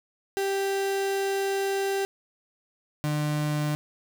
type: tone pair in turn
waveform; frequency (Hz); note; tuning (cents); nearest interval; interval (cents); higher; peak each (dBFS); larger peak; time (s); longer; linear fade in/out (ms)
35% pulse; 392 / 149.75; G4 / D3; 0 / +34; octave + perfect fourth; 1666; first; -23; neither; 0.37-2.05 / 3.04-3.75; first; 0
effects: none